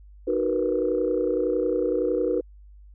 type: chord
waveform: sine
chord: B major seventh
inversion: first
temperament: just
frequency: 308.7 / 370.4 / 463 / 493.9 Hz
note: D#4 / F#4 / A#4 / B4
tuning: -14 / +2 / -12 / 0 cents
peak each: -28 / -26 / -27 / -25 dBFS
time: 0.27-2.41 s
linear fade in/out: 10 ms
effects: tanh soft clip ceiling -12 dBFS + added 50 Hz sine -45 dBFS peak until 2.94 s